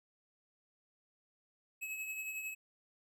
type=tone with tremolo; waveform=square; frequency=2574 Hz; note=E7; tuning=42 cents flat; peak=-38 dBFS; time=1.81-2.55 s; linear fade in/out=20 ms; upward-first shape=triangle; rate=11 Hz; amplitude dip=50%; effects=none